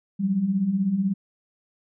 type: beating tone pair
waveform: sine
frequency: 180 / 196 Hz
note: F#3 / G3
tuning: -47 / 0 cents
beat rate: 16 Hz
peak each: -28 / -21 dBFS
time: 0.19-1.14 s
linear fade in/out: 20 ms
effects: none